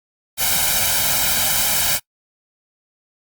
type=noise with comb filter; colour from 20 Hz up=white; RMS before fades=-18 dBFS; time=0.37-2 s; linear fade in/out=50 ms; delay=1.3 ms; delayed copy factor=+1; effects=noise-tail reverb RT60 0.1 s tail -24 dB re dry + Opus 48 kbps